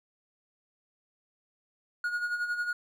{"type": "tone with tremolo", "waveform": "triangle", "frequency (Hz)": 1442, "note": "F#6", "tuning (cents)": -45, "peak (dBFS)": -25, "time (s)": [2.04, 2.73], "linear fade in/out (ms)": 2, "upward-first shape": "sine", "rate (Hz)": 11, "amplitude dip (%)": 60, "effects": []}